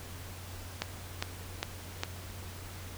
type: click train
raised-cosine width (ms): 0.2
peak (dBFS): -13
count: 4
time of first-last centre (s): 0.82-2.035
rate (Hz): 2.47
effects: added 90 Hz sine -44 dBFS peak until 2.97 s + pink hiss -47 dBFS RMS until 2.97 s